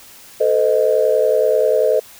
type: chord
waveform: sine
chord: A diminished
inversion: none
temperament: equal with one note detuned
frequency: 440 / 510.4 / 622.3 Hz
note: A4 / C5 / Eb5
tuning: 0 / -43 / 0 cents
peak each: -16 dBFS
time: 0.4-2 s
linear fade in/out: 10 ms
effects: tanh soft clip ceiling -2 dBFS + white hiss -42 dBFS RMS until 2.19 s